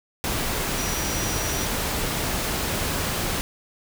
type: tone in noise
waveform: sine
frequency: 5820 Hz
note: F#8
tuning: 29 cents flat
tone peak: -32 dBFS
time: 0.78-1.65 s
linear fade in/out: 0 ms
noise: pink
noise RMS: -26 dBFS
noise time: 0.24-3.41 s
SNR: -9 dB
effects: none